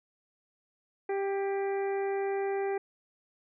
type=harmonic tone with a mistuned harmonic; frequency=393.8 Hz; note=G4; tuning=8 cents sharp; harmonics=1 / 2 / 3 / 4 / 5 / 6; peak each=-29 / -36 / -50 / -46 / -45 / -49 dBFS; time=1.09-2.78 s; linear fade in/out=5 ms; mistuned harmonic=4; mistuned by=+19 cents; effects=none